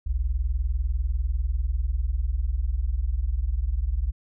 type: tone pair together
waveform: sine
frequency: 47.69 / 67.8 Hz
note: G1 / C#2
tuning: -47 / -38 cents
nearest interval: tritone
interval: 609 cents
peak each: -25 dBFS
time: 0.06-4.12 s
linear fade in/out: 10 ms
effects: none